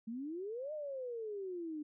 sine exponential two-way sweep, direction up then down, 216.9 to 622.3 to 294.1 Hz, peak -39 dBFS, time 0.07-1.83 s, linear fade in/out 10 ms, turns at 0.73 s, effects none

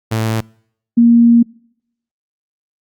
sawtooth / sine tone pair in turn, 111.2 / 234.7 Hz, A2 / A#3, +19 / +12 cents, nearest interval octave + minor second, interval 1293 cents, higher second, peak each -11 / -5 dBFS, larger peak second, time 0.11-0.41 / 0.97-1.43 s, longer second, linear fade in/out 10 ms, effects noise-tail reverb RT60 0.7 s tail -26 dB re dry + Opus 48 kbps

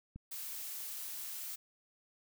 click, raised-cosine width 5 ms, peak -34 dBFS, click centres 0.16 s
blue noise, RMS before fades -43 dBFS, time 0.31-1.56 s, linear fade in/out 10 ms
effects none

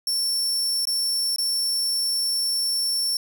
sawtooth tone with dropouts, 5430 Hz, F8, 50 cents flat, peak -19 dBFS, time 0.07-3.17 s, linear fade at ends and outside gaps 2 ms, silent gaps 0.853-0.871 / 1.361-1.383 s, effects none

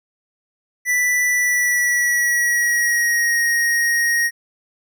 square tone with pitch glide, 1975.5 to 1874.3 Hz, B6 to A#6, 0 to +9 cents, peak -16 dBFS, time 0.85-4.31 s, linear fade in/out 50 ms, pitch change -91 cents, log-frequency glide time 1.27-3.4 s, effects none

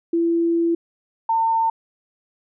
sine tone pair in turn, 336.2 / 903.8 Hz, E4 / A5, +34 / +46 cents, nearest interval octave + perfect fourth, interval 1712 cents, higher second, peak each -16 dBFS, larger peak neither, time 0.13-0.75 / 1.29-1.7 s, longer first, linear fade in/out 5 ms, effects none

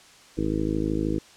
harmonic tone, 53 Hz, G#1, 36 cents sharp, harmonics 1 / 2 / 3 / 4 / 5 / 6 / 7 / 8 / 9, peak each -32 / -35 / -32 / -34 / -31 / -27 / -34 / -36 / -36 dBFS, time 0.37-1.19 s, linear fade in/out 10 ms, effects white hiss -51 dBFS RMS until 1.36 s + low-pass 7000 Hz 12 dB/octave

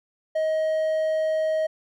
triangle tone, 630 Hz, D#5, 21 cents sharp, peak -19 dBFS, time 0.35-1.67 s, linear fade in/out 10 ms, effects none

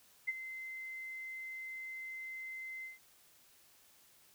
sine tone with ADSR envelope, 2068 Hz, C7, 21 cents flat, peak -30 dBFS, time 0.27-2.99 s, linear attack 18 ms, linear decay 31 ms, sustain -12 dB, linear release 150 ms, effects white hiss -65 dBFS RMS until 4.34 s

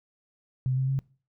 sine tone with pitch steps, 129.3 / 132.02 / 134.79 Hz, C3 / C3 / C#3, -20 / +16 / -48 cents, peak -23 dBFS, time 0.66-0.99 s, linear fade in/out 0 ms, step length 110 ms, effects noise-tail reverb RT60 0.4 s tail -23 dB re dry

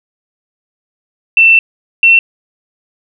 sine tone pair in turn, 2679 / 2704 Hz, E7 / E7, +27 / +43 cents, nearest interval unison, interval 16 cents, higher second, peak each -3 dBFS, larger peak neither, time 1.37-1.59 / 2.03-2.19 s, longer first, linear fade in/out 2 ms, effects none

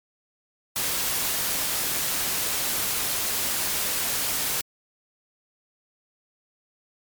white noise, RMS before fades -26 dBFS, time 0.76-4.61 s, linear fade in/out 0 ms, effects MP3 96 kbps

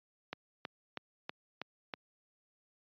click train, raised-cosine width 0.3 ms, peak -22 dBFS, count 6, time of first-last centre 0.33-1.938 s, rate 3.11 Hz, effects high-pass 150 Hz 12 dB/octave + resampled to 11025 Hz

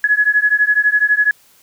sine beating tone pair, 1684 / 1696 Hz, G#6 / G#6, +24 / +36 cents, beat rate 12 Hz, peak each -14 dBFS, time 0.04-1.31 s, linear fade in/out 2 ms, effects white hiss -51 dBFS RMS until 1.62 s

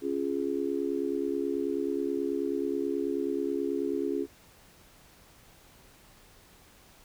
sine chord, Db major, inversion none, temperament just, 277.2 / 346.5 / 415.8 Hz, Db4 / F4 / Ab4, 0 / -14 / +2 cents, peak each -32 dBFS, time 0.01-4.27 s, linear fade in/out 50 ms, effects pink hiss -57 dBFS RMS until 7.04 s

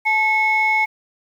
sine tone pair together, 867.7 / 2188 Hz, A5 / C#7, -24 / -23 cents, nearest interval octave + major third, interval 1601 cents, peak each -18 / -15 dBFS, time 0.05-0.86 s, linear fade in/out 20 ms, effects tanh soft clip ceiling -9 dBFS + 8-bit

